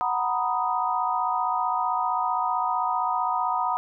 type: chord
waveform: sine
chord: B major seventh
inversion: second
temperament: equal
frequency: 740 / 932.3 / 987.8 / 1244.5 Hz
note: F#5 / A#5 / B5 / D#6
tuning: 0 / 0 / 0 / 0 cents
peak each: -28 dBFS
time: 0.01-3.77 s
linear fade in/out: 0 ms
effects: none